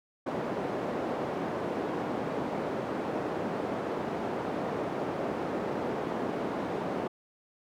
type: band-pass noise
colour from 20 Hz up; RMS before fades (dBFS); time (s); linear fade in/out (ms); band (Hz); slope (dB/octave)
white; -33; 0.26-7.08; 10; 190 to 580; 12
effects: none

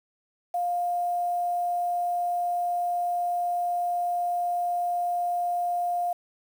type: tone with quantisation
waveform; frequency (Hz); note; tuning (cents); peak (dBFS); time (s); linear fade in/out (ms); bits
sine; 704; F5; +14; -24; 0.54-6.13; 5; 8
effects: none

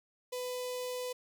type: tone with notch filter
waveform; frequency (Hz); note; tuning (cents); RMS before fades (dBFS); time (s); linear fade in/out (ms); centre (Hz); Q
sawtooth; 499.7; B4; +20; -38; 0.32-1.13; 10; 1500; 0.83
effects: none

